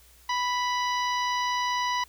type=harmonic tone with a mistuned harmonic; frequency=987.8 Hz; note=B5; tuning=in tune; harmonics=1 / 2 / 3 / 4 / 5 / 6; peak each=-26 / -32 / -36 / -38 / -40 / -42 dBFS; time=0.29-2.04 s; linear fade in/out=5 ms; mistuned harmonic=6; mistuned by=-27 cents; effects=added 60 Hz sine -57 dBFS peak until 2.08 s + white hiss -57 dBFS RMS until 2.08 s